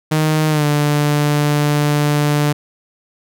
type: tone with pitch glide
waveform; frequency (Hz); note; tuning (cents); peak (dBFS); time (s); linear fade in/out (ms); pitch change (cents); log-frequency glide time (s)
sawtooth; 155.2 to 147.42; D#3 to D3; -4 to +7; -9; 0.11-2.53; 10; -89; 0.49-0.65
effects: none